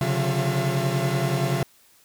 45% pulse tone cluster, 133.8 / 144.3 / 180.6 / 352.5 / 674 Hz, C3 / D3 / F#3 / F4 / E5, +39 / -30 / -42 / +16 / +38 cents, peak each -25 / -27 / -30 / -31 / -31 dBFS, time 0.01-1.63 s, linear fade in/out 2 ms, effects white hiss -57 dBFS RMS until 2.04 s

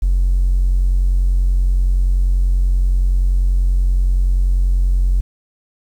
triangle tone, 45.22 Hz, F#1, 39 cents flat, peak -8 dBFS, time 0.02-5.21 s, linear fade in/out 10 ms, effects tanh soft clip ceiling -8 dBFS + 8-bit

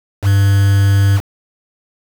triangle tone with quantisation, 99.2 Hz, G2, 21 cents sharp, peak -6 dBFS, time 0.22-1.21 s, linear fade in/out 50 ms, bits 4, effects none

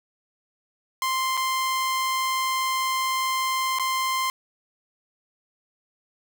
sawtooth tone with dropouts, 1046.5 Hz, C6, in tune, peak -19 dBFS, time 1.02-4.3 s, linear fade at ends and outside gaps 1 ms, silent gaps 1.37-1.374 / 3.787-3.796 s, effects none

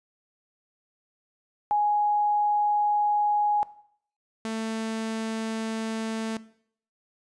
sine / sawtooth tone pair in turn, 832 / 222.5 Hz, G#5 / A3, +3 / +20 cents, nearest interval octave + major seventh, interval 2283 cents, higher first, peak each -20 / -25 dBFS, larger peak first, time 1.71-3.63 / 4.45-6.37 s, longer neither, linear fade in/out 0 ms, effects noise-tail reverb RT60 0.6 s tail -18 dB re dry + resampled to 22050 Hz

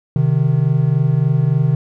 triangle tone pair together, 130.81 / 154.28 Hz, C3 / D#3, 0 / -14 cents, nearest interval minor third, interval 286 cents, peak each -13 dBFS, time 0.16-1.75 s, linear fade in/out 2 ms, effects none

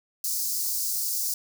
white high-pass noise, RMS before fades -28 dBFS, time 0.24-1.34 s, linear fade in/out 2 ms, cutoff 4600 Hz, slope 48 dB/octave, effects none

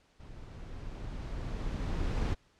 brown noise with level ramp, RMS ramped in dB -48 to -29 dBFS, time 0.19-2.35 s, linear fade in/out 20 ms, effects pink hiss -67 dBFS RMS until 2.59 s + low-pass 6000 Hz 12 dB/octave

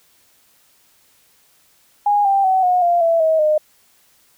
sine tone with pitch steps, 822 / 788.1 / 755.5 / 724.3 / 694.4 / 665.7 / 638.3 / 611.9 Hz, G#5 / G5 / F#5 / F#5 / F5 / E5 / D#5 / D#5, -18 / +9 / +36 / -37 / -10 / +17 / +44 / -29 cents, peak -12 dBFS, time 2.06-3.58 s, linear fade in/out 5 ms, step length 190 ms, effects white hiss -56 dBFS RMS until 4.37 s

